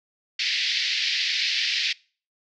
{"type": "band-pass noise", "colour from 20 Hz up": "white", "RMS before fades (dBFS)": -25, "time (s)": [0.39, 1.93], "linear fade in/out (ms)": 5, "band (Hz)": [1900, 5000], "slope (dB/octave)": 48, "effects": ["noise-tail reverb RT60 0.4 s tail -24 dB re dry"]}